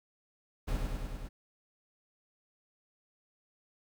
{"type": "noise with echo", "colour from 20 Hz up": "brown", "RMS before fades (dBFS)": -32, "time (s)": [0.67, 0.79], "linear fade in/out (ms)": 20, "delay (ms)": 100, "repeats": 5, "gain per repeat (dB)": -2, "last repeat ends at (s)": 1.29, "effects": []}